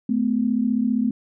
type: tone pair together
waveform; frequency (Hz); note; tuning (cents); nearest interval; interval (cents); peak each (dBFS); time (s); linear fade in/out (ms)
sine; 217 / 252.2; A3 / B3; -24 / +36; minor third; 260; -21; 0.09-1.11; 5
effects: none